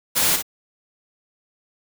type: noise with echo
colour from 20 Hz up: white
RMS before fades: -19 dBFS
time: 0.15-0.37 s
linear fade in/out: 20 ms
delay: 57 ms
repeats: 1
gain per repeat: -7 dB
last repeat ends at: 0.427 s
effects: none